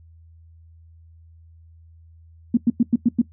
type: tone bursts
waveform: sine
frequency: 235.9 Hz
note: A#3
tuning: 21 cents sharp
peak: -12 dBFS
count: 6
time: 2.54-3.217 s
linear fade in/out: 5 ms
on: 32 ms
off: 97 ms
effects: noise-tail reverb RT60 0.1 s tail -18 dB re dry + added 82 Hz sine -46 dBFS peak until 3.32 s